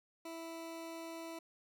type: tone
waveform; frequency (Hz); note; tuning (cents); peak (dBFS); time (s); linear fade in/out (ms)
20% pulse; 329.5; E4; -1; -39; 0.25-1.39; 5
effects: none